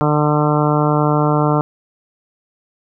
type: harmonic tone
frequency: 149.6 Hz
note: D3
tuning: 32 cents sharp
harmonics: 1 / 2 / 3 / 4 / 5 / 6 / 7 / 8 / 9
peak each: -16 / -19 / -21 / -22 / -23 / -24 / -24 / -25 / -26 dBFS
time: 0.01-1.61 s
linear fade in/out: 0 ms
effects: none